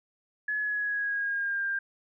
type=tone with pitch glide; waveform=sine; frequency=1700 to 1595.3 Hz; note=G#6 to G6; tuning=+40 to +30 cents; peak=-27 dBFS; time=0.48-1.79 s; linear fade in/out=5 ms; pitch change=-110 cents; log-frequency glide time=0.59-1.64 s; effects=none